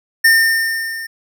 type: tone with level ramp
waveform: square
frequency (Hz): 1812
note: A#6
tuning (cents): -50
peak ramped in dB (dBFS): -7 to -26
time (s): 0.24-1.07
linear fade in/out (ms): 10
effects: none